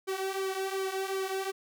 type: tone with flanger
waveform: sawtooth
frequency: 384.1 Hz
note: G4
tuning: 35 cents flat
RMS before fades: -33 dBFS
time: 0.07-1.52 s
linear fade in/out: 20 ms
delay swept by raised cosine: 1.1 to 3.6 ms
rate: 2.7 Hz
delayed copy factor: -0.7
effects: none